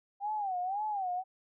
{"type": "tone with vibrato", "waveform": "sine", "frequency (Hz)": 784, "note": "G5", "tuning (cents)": 0, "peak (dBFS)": -31, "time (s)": [0.2, 1.24], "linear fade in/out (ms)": 50, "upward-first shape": "sine", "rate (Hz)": 1.9, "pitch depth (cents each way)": 160, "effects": []}